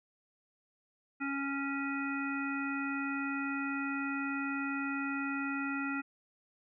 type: harmonic tone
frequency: 277.2 Hz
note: C#4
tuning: in tune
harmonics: 1 / 3 / 5 / 7 / 9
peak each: -35 / -46 / -38 / -43 / -42 dBFS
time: 1.2-6.02 s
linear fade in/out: 20 ms
effects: none